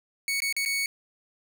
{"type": "tone with dropouts", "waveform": "sawtooth", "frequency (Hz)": 2224, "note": "C#7", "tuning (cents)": 5, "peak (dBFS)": -22, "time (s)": [0.28, 0.86], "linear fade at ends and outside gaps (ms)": 1, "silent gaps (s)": [[0.403, 0.42], [0.526, 0.565], [0.651, 0.659]], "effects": []}